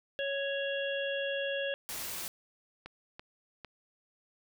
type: harmonic tone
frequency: 554.4 Hz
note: C#5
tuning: in tune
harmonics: 1 / 3 / 5 / 6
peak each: -33 / -38 / -40 / -41 dBFS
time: 0.19-1.74 s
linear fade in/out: 0 ms
type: noise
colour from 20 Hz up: white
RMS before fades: -39 dBFS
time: 1.89-2.28 s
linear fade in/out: 0 ms
type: clicks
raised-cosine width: 0.3 ms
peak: -28 dBFS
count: 3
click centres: 2.86 / 3.195 / 3.647 s
effects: none

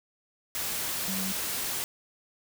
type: tone in noise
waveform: sine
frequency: 190.7 Hz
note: G3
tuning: 47 cents flat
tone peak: -33 dBFS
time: 1.08-1.32 s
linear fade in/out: 0 ms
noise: white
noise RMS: -32 dBFS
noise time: 0.55-1.84 s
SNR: -4 dB
effects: none

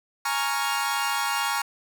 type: chord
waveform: sawtooth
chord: Bb minor seventh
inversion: third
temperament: equal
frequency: 830.6 / 932.3 / 1108.7 / 1396.9 Hz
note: Ab5 / Bb5 / Db6 / F6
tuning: 0 / 0 / 0 / 0 cents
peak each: -26 dBFS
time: 0.25-1.62 s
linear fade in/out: 5 ms
effects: none

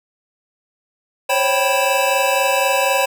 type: tone cluster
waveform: square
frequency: 534 / 558 / 779 / 985 / 2630 Hz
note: C5 / C#5 / G5 / B5 / E7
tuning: +35 / +11 / -11 / -5 / -5 cents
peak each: -22 dBFS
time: 1.29-3.06 s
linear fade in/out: 10 ms
effects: none

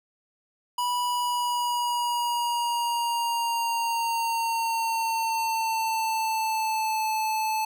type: tone with pitch glide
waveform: square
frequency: 979 to 872.2 Hz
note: B5 to A5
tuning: -15 to -15 cents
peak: -25 dBFS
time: 0.78-7.65 s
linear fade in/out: 5 ms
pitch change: -200 cents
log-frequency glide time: 1.04-7.06 s
effects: none

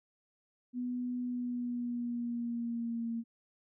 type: tone with pitch glide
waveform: sine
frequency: 247.1 to 230.6 Hz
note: B3 to A#3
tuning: +1 to -19 cents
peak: -33 dBFS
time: 0.73-3.24 s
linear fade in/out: 50 ms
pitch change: -120 cents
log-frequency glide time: 1.22-3.12 s
effects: none

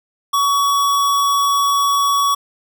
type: tone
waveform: square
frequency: 1127 Hz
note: C#6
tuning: 28 cents sharp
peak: -14 dBFS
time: 0.33-2.35 s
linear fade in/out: 10 ms
effects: none

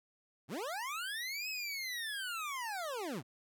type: linear two-way sweep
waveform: 25% pulse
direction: up then down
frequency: 97 to 2593 to 97 Hz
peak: -34 dBFS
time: 0.48-3.23 s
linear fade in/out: 50 ms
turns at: 1.49 s
effects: none

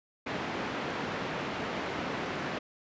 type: band-pass noise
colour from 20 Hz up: pink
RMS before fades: -35 dBFS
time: 0.26-2.59 s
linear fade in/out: 10 ms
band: 180 to 2500 Hz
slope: 12 dB/octave
effects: resampled to 16000 Hz

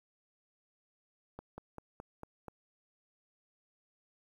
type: slowing click train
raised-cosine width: 1 ms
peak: -30 dBFS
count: 6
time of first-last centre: 1.39-2.483 s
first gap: 190 ms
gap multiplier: 1.07
effects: 10-bit

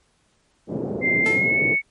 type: band-pass noise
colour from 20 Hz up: white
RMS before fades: -27 dBFS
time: 0.67-1.77 s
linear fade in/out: 50 ms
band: 120 to 480 Hz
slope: 24 dB/octave
type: tone with pitch glide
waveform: sine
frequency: 2093 to 2215 Hz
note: C7 to C#7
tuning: 0 to -2 cents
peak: -17 dBFS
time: 1.01-1.82 s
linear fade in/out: 50 ms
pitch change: +98 cents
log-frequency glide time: 1.21-1.6 s
type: tone with exponential decay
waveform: sawtooth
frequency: 440 Hz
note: A4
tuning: in tune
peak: -19 dBFS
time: 1.26-1.57 s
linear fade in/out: 0 ms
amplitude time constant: 67 ms
effects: pink hiss -64 dBFS RMS until 1.9 s + MP3 48 kbps

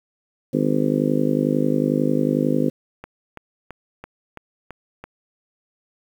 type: harmonic tone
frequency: 51.1 Hz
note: G#1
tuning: 27 cents flat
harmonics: 3 / 4 / 5 / 6 / 7 / 8 / 9 / 10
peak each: -25 / -27 / -21 / -24 / -30 / -28 / -29 / -27 dBFS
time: 0.53-2.7 s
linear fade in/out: 10 ms
type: click train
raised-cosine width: 0.5 ms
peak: -20 dBFS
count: 7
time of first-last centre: 3.04-5.04 s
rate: 3 Hz
effects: 8-bit

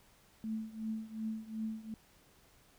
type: tone with tremolo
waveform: sine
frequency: 220 Hz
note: A3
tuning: in tune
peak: -33 dBFS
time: 0.44-1.94 s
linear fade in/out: 0 ms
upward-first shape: triangle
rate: 2.7 Hz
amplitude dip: 90%
effects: pink hiss -65 dBFS RMS until 2.78 s

